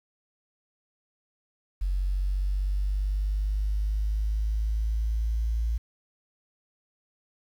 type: linear sweep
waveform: sine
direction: up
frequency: 46.15 to 56.6 Hz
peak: -23 dBFS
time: 1.81-5.78 s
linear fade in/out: 10 ms
effects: tanh soft clip ceiling -19 dBFS + 9-bit